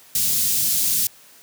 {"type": "band-stop noise", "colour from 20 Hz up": "white", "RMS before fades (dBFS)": -20, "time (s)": [0.15, 1.07], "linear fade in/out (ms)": 2, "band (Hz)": [170, 4700], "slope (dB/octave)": 12, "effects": ["white hiss -49 dBFS RMS until 1.42 s", "high-pass 100 Hz 12 dB/octave"]}